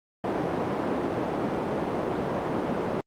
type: band-pass noise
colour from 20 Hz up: white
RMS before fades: -28 dBFS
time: 0.24-3.01 s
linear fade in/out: 2 ms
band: 150 to 600 Hz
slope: 12 dB/octave
effects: Opus 32 kbps